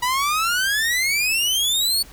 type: exponential sweep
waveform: sawtooth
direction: up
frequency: 966 to 4509 Hz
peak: -15 dBFS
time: 0.02-2.03 s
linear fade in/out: 10 ms
effects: added 50 Hz sine -47 dBFS peak until 2.12 s + pink hiss -46 dBFS RMS until 2.12 s